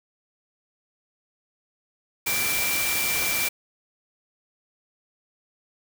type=tone in noise; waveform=sine; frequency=2349 Hz; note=D7; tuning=in tune; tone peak=-27 dBFS; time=2.26-3.49 s; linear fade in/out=10 ms; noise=white; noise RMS=-26 dBFS; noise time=2.26-3.49 s; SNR=-4 dB; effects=none